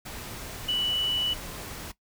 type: tone in noise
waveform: sine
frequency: 2960 Hz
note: F#7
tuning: in tune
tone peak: -24 dBFS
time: 0.68-1.34 s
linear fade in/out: 10 ms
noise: pink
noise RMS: -39 dBFS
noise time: 0.05-1.92 s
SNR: +12 dB
effects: noise-tail reverb RT60 0.1 s tail -17 dB re dry